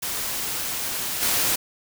white noise with level steps, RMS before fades -28 / -22 dBFS, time 0.02-1.56 s, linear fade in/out 10 ms, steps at 1.21 s, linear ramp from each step 20 ms, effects none

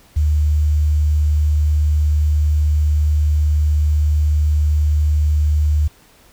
sine tone with quantisation, 75.3 Hz, D2, 44 cents sharp, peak -12 dBFS, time 0.16-5.88 s, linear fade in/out 10 ms, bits 7, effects pink hiss -50 dBFS RMS until 6.32 s

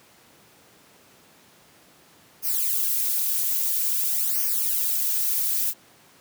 violet noise with flanger, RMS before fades -24 dBFS, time 2.42-5.74 s, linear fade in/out 50 ms, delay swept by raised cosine 0.26 to 3.36 ms, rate 0.5 Hz, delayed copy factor -1, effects pink hiss -54 dBFS RMS until 6.2 s + high-pass 150 Hz 12 dB/octave

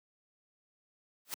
white noise with exponential growth, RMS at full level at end -33 dBFS, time 1.25-1.34 s, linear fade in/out 1 ms, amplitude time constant 18 ms, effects high-pass 200 Hz 12 dB/octave

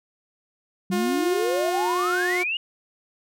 sine exponential sweep, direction up, 185 to 2926 Hz, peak -23 dBFS, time 0.9-2.57 s, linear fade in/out 2 ms
sawtooth tone with pitch glide, 356.7 to 359.4 Hz, F4 to F4, +37 to +50 cents, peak -20 dBFS, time 0.91-2.44 s, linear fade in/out 20 ms, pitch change +13 cents, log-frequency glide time 1.33-2.22 s
effects none

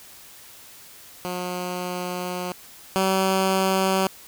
10% pulse tone pair in turn, 179.9 / 190.6 Hz, F#3 / G3, -48 / -48 cents, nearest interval minor second, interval 100 cents, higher second, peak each -19 / -11 dBFS, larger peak second, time 1.25-2.52 / 2.96-4.07 s, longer first, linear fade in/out 0 ms, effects white hiss -46 dBFS RMS until 4.27 s

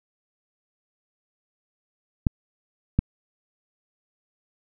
clicks, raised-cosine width 5 ms, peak -6 dBFS, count 2, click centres 2.268 / 2.99 s, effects none

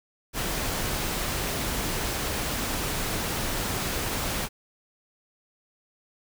pink noise, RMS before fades -29 dBFS, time 0.33-4.49 s, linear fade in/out 50 ms, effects none

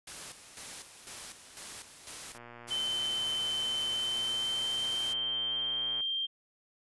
white noise with tremolo, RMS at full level -43 dBFS, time 0.07-2.38 s, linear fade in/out 5 ms, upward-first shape square, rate 2 Hz, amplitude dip 60%
click train, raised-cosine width 0.5 ms, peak -33 dBFS, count 436, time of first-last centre 2.35-6.005 s, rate 119 Hz
white noise, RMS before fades -42 dBFS, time 2.67-5.14 s, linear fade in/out 20 ms
sine tone with pitch glide, 3074 to 3173 Hz, G7 to G7, -35 to +20 cents, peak -30 dBFS, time 2.7-6.27 s, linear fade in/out 20 ms, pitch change +55 cents, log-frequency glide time 3.95-5.87 s
effects resampled to 24000 Hz

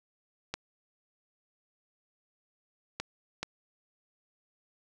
clicks, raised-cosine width 0.2 ms, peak -16 dBFS, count 3, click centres 0.54 / 3 / 3.43 s, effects none

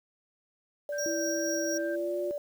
sine tone, 582 Hz, D5, 16 cents flat, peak -31 dBFS, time 0.89-2.38 s, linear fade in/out 2 ms
sine tone with vibrato, 1568 Hz, G6, in tune, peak -38 dBFS, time 0.92-1.96 s, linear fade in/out 10 ms, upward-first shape sine, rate 2.4 Hz, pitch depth 9 cents each way
square tone with tremolo, 5680 Hz, F8, 28 cents sharp, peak -33 dBFS, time 0.98-1.78 s, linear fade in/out 5 ms, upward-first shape sine, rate 4.2 Hz, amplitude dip 30%
sine tone with pitch glide, 329.6 to 355.3 Hz, E4 to F4, 0 to +30 cents, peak -32 dBFS, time 1.06-2.31 s, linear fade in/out 0 ms, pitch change +130 cents, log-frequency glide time 1.77-2.19 s
effects 9-bit

